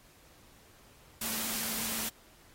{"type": "tone in noise", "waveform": "sine", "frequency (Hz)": 222.6, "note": "A3", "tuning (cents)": 20, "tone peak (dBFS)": -45, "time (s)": [1.21, 2.09], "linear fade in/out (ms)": 5, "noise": "white", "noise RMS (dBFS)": -35, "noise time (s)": [1.21, 2.09], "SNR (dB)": -13, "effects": ["pink hiss -60 dBFS RMS until 2.54 s", "AAC 48 kbps"]}